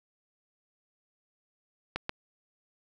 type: clicks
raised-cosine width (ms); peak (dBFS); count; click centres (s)
0.3; -15; 2; 1.96 / 2.094
effects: none